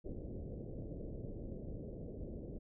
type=low-pass noise; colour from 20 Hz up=pink; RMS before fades=-45 dBFS; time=0.04-2.59 s; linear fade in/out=20 ms; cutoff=570 Hz; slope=48 dB/octave; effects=none